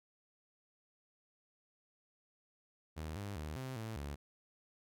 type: tone with pitch steps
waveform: sawtooth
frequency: 78.3 / 100.8 / 76.4 / 130.6 / 111.2 / 71.6 Hz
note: D#2 / G2 / D#2 / C3 / A2 / D2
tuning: +11 / +49 / -31 / -3 / +19 / -43 cents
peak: -37 dBFS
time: 2.96-4.16 s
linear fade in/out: 20 ms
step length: 200 ms
effects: none